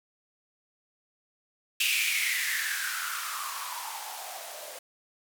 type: noise with band-pass filter sweep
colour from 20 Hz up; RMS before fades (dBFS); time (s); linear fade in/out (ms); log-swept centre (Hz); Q
violet; -32; 1.8-4.79; 5; 2700 to 560; 6.8
effects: none